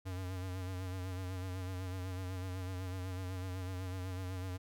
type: tone with vibrato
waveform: square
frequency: 92.5 Hz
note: F#2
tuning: in tune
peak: -39 dBFS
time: 0.05-4.58 s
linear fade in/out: 20 ms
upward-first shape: sine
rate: 8 Hz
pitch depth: 46 cents each way
effects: none